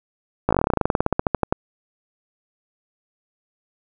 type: slowing click train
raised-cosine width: 1 ms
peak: -3 dBFS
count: 24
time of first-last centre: 0.49-1.525 s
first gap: 17 ms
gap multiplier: 1.08
effects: none